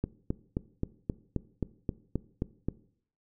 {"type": "click train", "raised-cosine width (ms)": 3, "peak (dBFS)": -16, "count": 11, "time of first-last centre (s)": [0.04, 2.686], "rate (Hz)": 3.78, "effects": ["noise-tail reverb RT60 0.6 s tail -19 dB re dry"]}